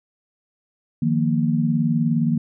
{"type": "chord", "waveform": "sine", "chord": "Eb suspended second", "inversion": "none", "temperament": "equal", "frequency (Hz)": [155.56, 174.61, 233.1], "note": ["Eb3", "F3", "Bb3"], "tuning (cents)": [0, 0, 0], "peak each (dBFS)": [-21, -24, -20], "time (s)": [1.02, 2.38], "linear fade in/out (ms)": 5, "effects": []}